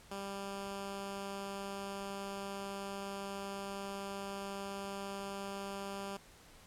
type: tone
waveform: 10% pulse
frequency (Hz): 197.6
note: G3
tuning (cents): +14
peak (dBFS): -32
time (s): 0.11-6.17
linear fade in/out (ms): 5
effects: pink hiss -59 dBFS RMS until 6.66 s + low-pass 12000 Hz 12 dB/octave